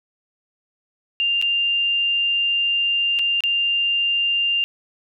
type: tone with dropouts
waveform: sine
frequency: 2794 Hz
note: F7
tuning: in tune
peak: -17 dBFS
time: 1.2-4.64 s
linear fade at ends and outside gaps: 0 ms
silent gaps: 1.415-1.424 / 3.189-3.193 / 3.406-3.437 s
effects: none